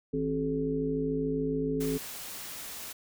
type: harmonic tone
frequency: 53.6 Hz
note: A1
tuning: 45 cents flat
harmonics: 1 / 3 / 5 / 7 / 8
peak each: -42 / -35 / -31 / -43 / -31 dBFS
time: 0.13-1.98 s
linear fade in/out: 10 ms
type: noise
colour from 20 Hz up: white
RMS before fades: -41 dBFS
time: 1.8-2.93 s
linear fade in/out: 10 ms
effects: none